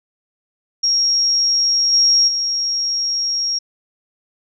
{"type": "tone with level steps", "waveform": "sine", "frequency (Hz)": 5588, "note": "F8", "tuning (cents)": 0, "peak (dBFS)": [-13, -10, -17], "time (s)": [0.83, 3.59], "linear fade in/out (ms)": 10, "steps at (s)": [1.92, 2.27], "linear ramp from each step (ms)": 20, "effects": []}